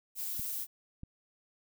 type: noise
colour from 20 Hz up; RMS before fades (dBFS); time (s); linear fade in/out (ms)
violet; -37; 0.15-0.67; 50
type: clicks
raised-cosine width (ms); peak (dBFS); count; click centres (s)
5; -31; 2; 0.395 / 1.034
effects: none